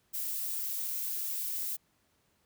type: noise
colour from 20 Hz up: violet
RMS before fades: -35 dBFS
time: 0.13-1.77 s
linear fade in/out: 20 ms
effects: pink hiss -72 dBFS RMS until 2.45 s + high-pass 60 Hz 12 dB/octave